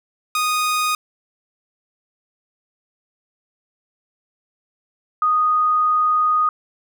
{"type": "tone pair in turn", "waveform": ["sawtooth", "sine"], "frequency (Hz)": [1240, 1240], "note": ["D#6", "D#6"], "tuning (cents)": [-6, -6], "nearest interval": "unison", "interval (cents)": 0, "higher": "neither", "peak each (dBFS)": -14, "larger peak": "neither", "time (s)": [[0.35, 0.95], [5.22, 6.49]], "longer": "second", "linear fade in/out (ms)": 2, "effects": []}